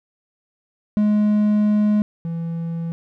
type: tone pair in turn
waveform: triangle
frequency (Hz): 210 / 166.68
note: G#3 / E3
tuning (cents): +19 / +19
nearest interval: major third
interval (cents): 400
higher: first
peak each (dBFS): -12 / -21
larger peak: first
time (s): 0.97-2.02 / 2.25-2.92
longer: first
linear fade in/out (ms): 0
effects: none